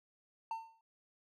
triangle tone with exponential decay, 902 Hz, A5, 43 cents sharp, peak -32 dBFS, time 0.51-0.81 s, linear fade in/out 2 ms, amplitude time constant 65 ms, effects none

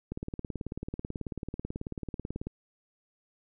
click train, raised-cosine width 3 ms, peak -22 dBFS, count 44, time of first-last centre 0.12-2.47 s, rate 18.3 Hz, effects none

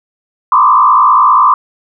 sine tone with frequency modulation, 1100 Hz, C#6, 14 cents flat, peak -4 dBFS, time 0.52-1.54 s, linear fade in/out 2 ms, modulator 55 Hz, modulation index 2.1, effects none

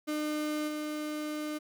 35% pulse tone with level steps, 302.6 Hz, D#4, 48 cents flat, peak -29 / -32 dBFS, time 0.07-1.59 s, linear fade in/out 20 ms, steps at 0.67 s, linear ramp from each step 20 ms, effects none

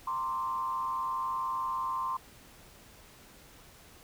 sine tone with frequency modulation, 1046.5 Hz, C6, in tune, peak -30 dBFS, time 0.07-2.17 s, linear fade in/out 5 ms, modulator 121 Hz, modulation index 0.72, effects pink hiss -55 dBFS RMS until 4.03 s

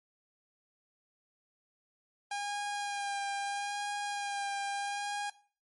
sawtooth tone with vibrato, 809 Hz, G#5, 46 cents flat, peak -30 dBFS, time 2.31-5.3 s, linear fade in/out 5 ms, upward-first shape sine, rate 0.77 Hz, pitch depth 20 cents each way, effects noise-tail reverb RT60 0.4 s tail -17 dB re dry + MP3 48 kbps

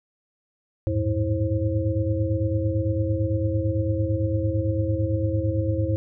sine tone cluster, 80.6 / 100.7 / 109.6 / 325.1 / 531 Hz, E2 / G2 / A2 / E4 / C5, -38 / +47 / -6 / -24 / +25 cents, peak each -29 / -25 / -27 / -28 / -29 dBFS, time 0.87-5.96 s, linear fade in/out 0 ms, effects none

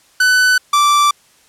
45% pulse tone pair in turn, 1500 / 1169.2 Hz, F#6 / D6, +23 / -8 cents, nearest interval major third, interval 431 cents, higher first, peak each -9 dBFS, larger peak neither, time 0.2-0.58 / 0.73-1.11 s, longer neither, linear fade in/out 5 ms, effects white hiss -51 dBFS RMS until 1.48 s + low-pass 10000 Hz 12 dB/octave

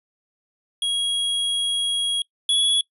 square tone pair in turn, 3300 / 3371 Hz, G#7 / G#7, -12 / +25 cents, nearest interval unison, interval 37 cents, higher second, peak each -21 / -17 dBFS, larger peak second, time 0.82-2.22 / 2.49-2.81 s, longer first, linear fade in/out 2 ms, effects noise-tail reverb RT60 0.1 s tail -24 dB re dry + resampled to 32000 Hz

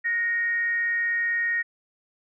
sine tone with frequency modulation, 1864.7 Hz, A#6, in tune, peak -22 dBFS, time 0.04-1.63 s, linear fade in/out 20 ms, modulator 415 Hz, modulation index 0.24, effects none

